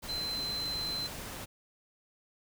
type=tone in noise; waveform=sine; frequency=4076 Hz; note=C8; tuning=46 cents flat; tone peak=-33 dBFS; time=0.08-1.08 s; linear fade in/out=20 ms; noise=pink; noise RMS=-42 dBFS; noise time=0.02-1.46 s; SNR=+6 dB; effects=none